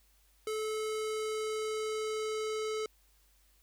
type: tone with low-pass filter sweep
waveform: square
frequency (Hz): 433.5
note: A4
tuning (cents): -26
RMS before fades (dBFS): -35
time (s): 0.47-2.86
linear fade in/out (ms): 2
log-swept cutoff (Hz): 11000 to 6900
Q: 1.2
effects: added 50 Hz sine -66 dBFS peak until 3.62 s + white hiss -69 dBFS RMS until 3.62 s